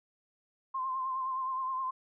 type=tone with vibrato; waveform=sine; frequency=1046.5 Hz; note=C6; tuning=in tune; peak=-31 dBFS; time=0.74-1.91 s; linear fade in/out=10 ms; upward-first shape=triangle; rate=9.6 Hz; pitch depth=49 cents each way; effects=none